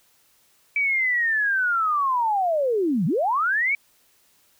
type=linear two-way sweep; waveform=sine; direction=down then up; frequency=2311 to 146.83 to 2311 Hz; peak=-19 dBFS; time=0.76-3.75 s; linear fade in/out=2 ms; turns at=3.06 s; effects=white hiss -61 dBFS RMS until 4.59 s